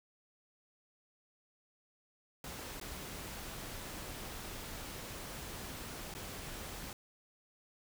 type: noise with dropouts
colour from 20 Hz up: pink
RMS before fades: -45 dBFS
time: 2.44-6.93 s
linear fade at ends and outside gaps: 2 ms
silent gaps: 2.8-2.812 / 6.14-6.149 s
effects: none